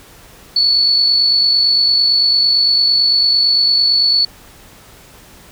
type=tone with amplitude modulation; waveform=sine; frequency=4435 Hz; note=C#8; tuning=in tune; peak=-8 dBFS; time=0.56-4.25 s; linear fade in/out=5 ms; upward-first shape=sine; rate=48.9 Hz; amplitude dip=35%; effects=pink hiss -42 dBFS RMS until 5.51 s